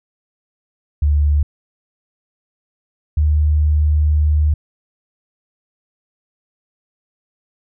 sine tone pair in turn, 73.42 / 75.57 Hz, D2 / D#2, 0 / -50 cents, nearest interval unison, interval 50 cents, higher second, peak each -11 dBFS, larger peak neither, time 1.02-1.43 / 3.17-4.54 s, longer second, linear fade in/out 5 ms, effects none

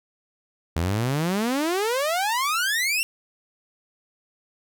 sawtooth exponential sweep, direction up, 77.78 to 2794 Hz, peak -18 dBFS, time 0.76-3.03 s, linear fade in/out 0 ms, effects none

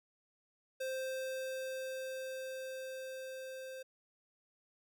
square tone with level ramp, 523.3 Hz, C5, in tune, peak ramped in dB -37 to -45 dBFS, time 0.8-3.83 s, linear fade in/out 10 ms, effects none

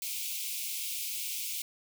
white high-pass noise, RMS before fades -36 dBFS, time 0.02-1.62 s, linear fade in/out 2 ms, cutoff 2200 Hz, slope 96 dB/octave, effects none

